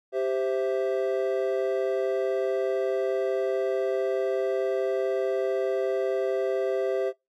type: chord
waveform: triangle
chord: C major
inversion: second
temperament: equal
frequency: 392 / 523.3 / 659.3 Hz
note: G4 / C5 / E5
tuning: 0 / 0 / 0 cents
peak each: -25 / -27 / -28 dBFS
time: 0.12-7.13 s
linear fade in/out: 50 ms
effects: noise-tail reverb RT60 0.2 s tail -22 dB re dry